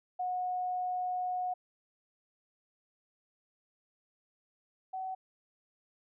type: tone pair in turn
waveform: sine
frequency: 729 / 754.3 Hz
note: F#5 / F#5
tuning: -26 / +33 cents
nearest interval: minor second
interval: 59 cents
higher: second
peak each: -31 / -35 dBFS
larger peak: first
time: 0.19-1.54 / 4.93-5.15 s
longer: first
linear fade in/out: 10 ms
effects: none